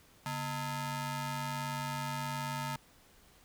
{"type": "ring-modulated tone", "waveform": "sawtooth", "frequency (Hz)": 380.9, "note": "G4", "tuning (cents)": -50, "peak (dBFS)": -28, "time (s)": [0.26, 2.76], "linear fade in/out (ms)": 0, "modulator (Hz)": 522, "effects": ["pink hiss -62 dBFS RMS until 3.44 s"]}